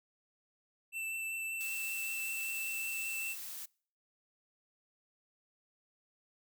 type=tone with vibrato; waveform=square; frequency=2665 Hz; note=E7; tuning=18 cents sharp; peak=-37 dBFS; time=0.92-3.36 s; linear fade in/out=50 ms; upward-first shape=triangle; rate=5.2 Hz; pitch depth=14 cents each way
type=noise; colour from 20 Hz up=blue; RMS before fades=-44 dBFS; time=1.6-3.66 s; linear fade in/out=10 ms
effects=noise-tail reverb RT60 0.5 s tail -26 dB re dry